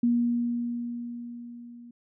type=tone with level ramp; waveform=sine; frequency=238.4 Hz; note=A#3; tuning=39 cents sharp; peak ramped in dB=-19 to -44 dBFS; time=0.03-1.91 s; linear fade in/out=5 ms; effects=none